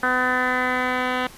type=tone with low-pass filter sweep; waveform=10% pulse; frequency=252.6 Hz; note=B3; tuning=39 cents sharp; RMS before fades=-22 dBFS; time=0.03-1.27 s; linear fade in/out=2 ms; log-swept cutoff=1600 to 2600 Hz; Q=4.9; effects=pink hiss -44 dBFS RMS until 1.37 s + resampled to 32000 Hz